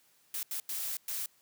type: noise bursts at uneven times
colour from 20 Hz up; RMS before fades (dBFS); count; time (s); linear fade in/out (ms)
blue; -36; 4; 0.34-0.43 / 0.51-0.6 / 0.69-0.97 / 1.08-1.26; 2
effects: white hiss -67 dBFS RMS until 1.41 s + high-pass 80 Hz 12 dB/octave